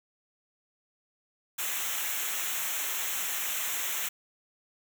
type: noise with comb filter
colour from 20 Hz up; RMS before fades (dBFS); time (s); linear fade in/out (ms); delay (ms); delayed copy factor
white; -32; 1.58-4.09; 10; 0.21; -0.8
effects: none